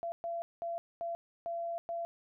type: tone bursts at uneven times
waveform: sine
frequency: 679 Hz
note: F5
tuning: 49 cents flat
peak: -34 dBFS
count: 6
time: 0.03-0.12 / 0.24-0.42 / 0.62-0.78 / 1.01-1.15 / 1.46-1.78 / 1.89-2.05 s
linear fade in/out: 0 ms
effects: none